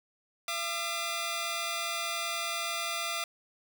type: tone pair together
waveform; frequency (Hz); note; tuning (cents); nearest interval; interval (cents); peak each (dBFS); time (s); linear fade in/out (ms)
10% pulse; 677.3 / 1205; E5 / D6; +47 / +44; minor seventh; 997; -26; 0.48-3.24; 2
effects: none